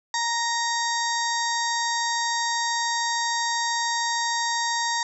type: harmonic tone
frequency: 933 Hz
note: A#5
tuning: 1 cent sharp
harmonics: 1 / 2 / 4 / 5 / 6 / 7 / 8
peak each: -26 / -29 / -32 / -33 / -34 / -34 / -35 dBFS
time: 0.14-5.03 s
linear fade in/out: 2 ms
effects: none